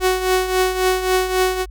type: tone with tremolo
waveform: sawtooth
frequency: 371.2 Hz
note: F#4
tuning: 6 cents sharp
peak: -9 dBFS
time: 0-1.66 s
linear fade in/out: 50 ms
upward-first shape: triangle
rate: 3.7 Hz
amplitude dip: 70%
effects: added 50 Hz sine -32 dBFS peak until 1.7 s